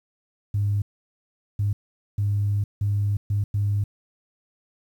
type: tone bursts at uneven times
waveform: sine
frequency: 102 Hz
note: G#2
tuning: 31 cents flat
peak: -19 dBFS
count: 6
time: 0.54-0.82 / 1.59-1.73 / 2.18-2.64 / 2.81-3.17 / 3.3-3.44 / 3.54-3.84 s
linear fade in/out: 5 ms
effects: tanh soft clip ceiling -15 dBFS + 9-bit